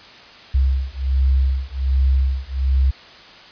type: beating tone pair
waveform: sine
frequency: 65.8 / 67.1 Hz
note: C2 / C2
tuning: +10 / +44 cents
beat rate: 1.3 Hz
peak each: -18 dBFS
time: 0.54-2.91 s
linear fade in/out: 10 ms
effects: white hiss -42 dBFS RMS until 3.51 s + resampled to 11025 Hz